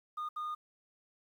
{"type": "tone bursts at uneven times", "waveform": "sine", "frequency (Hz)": 1224, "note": "D#6", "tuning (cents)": -29, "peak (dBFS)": -33, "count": 2, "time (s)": [[0.17, 0.29], [0.36, 0.55]], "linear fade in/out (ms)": 10, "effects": ["tanh soft clip ceiling -34 dBFS", "11-bit"]}